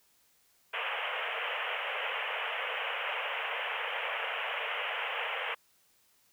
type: band-pass noise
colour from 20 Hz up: white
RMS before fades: -35 dBFS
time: 0.73-5.55 s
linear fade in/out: 10 ms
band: 450 to 3100 Hz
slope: 96 dB/octave
effects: white hiss -68 dBFS RMS until 6.32 s